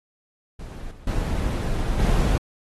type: noise with level steps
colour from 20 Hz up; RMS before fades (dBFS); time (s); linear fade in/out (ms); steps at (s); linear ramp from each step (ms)
brown; -35 / -43 / -24 / -19; 0.59-2.38; 5; 0.91 / 1.07 / 1.99; 2
effects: AAC 32 kbps